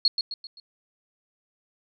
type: tone with echo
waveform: sine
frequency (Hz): 4316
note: C#8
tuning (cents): -47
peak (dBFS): -16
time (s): 0.05-0.08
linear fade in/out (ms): 2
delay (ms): 130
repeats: 4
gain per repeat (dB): -7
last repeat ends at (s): 0.6
effects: none